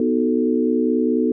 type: chord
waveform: sine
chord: B dominant seventh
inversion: none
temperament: equal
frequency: 246.9 / 311.1 / 370 / 440 Hz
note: B3 / D#4 / F#4 / A4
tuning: 0 / 0 / 0 / 0 cents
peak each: -19 / -22 / -24 / -22 dBFS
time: 0-1.32 s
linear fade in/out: 2 ms
effects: none